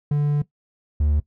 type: tone pair in turn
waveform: triangle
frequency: 146.4 / 74.26 Hz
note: D3 / D2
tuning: -5 / +20 cents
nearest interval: octave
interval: 1175 cents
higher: first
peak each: -15 dBFS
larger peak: neither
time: 0.11-0.42 / 1-1.2 s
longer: first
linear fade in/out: 5 ms
effects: noise-tail reverb RT60 0.1 s tail -17 dB re dry